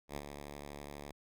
5% pulse tone with ADSR envelope, 72.1 Hz, D2, 31 cents flat, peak -27 dBFS, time 0.08-1.12 s, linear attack 85 ms, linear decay 46 ms, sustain -7 dB, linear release 4 ms, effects none

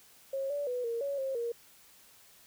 sine tone with pitch steps, 542 / 576 / 495.1 / 464.8 / 561 / 535 / 469.9 Hz, C#5 / D5 / B4 / A#4 / C#5 / C5 / A#4, -39 / -34 / +4 / -5 / +21 / +38 / +14 cents, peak -31 dBFS, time 0.33-1.52 s, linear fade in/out 5 ms, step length 170 ms, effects white hiss -59 dBFS RMS until 2.46 s

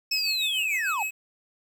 triangle linear sweep, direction down, 5330 to 749 Hz, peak -24 dBFS, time 0.11-1.03 s, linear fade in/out 5 ms
square tone with tremolo, 2564 Hz, E7, 49 cents flat, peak -27 dBFS, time 0.11-1.11 s, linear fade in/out 10 ms, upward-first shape sine, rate 6.7 Hz, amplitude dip 60%
effects 9-bit

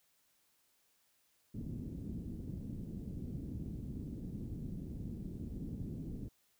white low-pass noise, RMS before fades -43 dBFS, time 1.54-6.29 s, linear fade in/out 10 ms, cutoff 260 Hz, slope 24 dB/octave, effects white hiss -74 dBFS RMS until 6.59 s

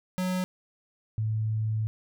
square / sine tone pair in turn, 183.8 / 109.29 Hz, F#3 / A2, -11 / -11 cents, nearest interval major sixth, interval 900 cents, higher first, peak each -27 / -25 dBFS, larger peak second, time 0.18-0.44 / 1.18-1.87 s, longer second, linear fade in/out 0 ms, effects none

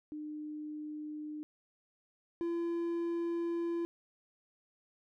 sine / triangle tone pair in turn, 302.5 / 339.5 Hz, D#4 / F4, -49 / -49 cents, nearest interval major second, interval 200 cents, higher second, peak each -39 / -30 dBFS, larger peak second, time 0.12-1.43 / 2.41-3.85 s, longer second, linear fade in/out 0 ms, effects none

